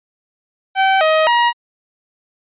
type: tone with pitch steps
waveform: sawtooth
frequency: 770 / 630 / 952 Hz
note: G5 / D#5 / A#5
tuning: -31 / +21 / +36 cents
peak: -7 dBFS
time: 0.75-1.53 s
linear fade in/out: 50 ms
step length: 260 ms
effects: resampled to 8000 Hz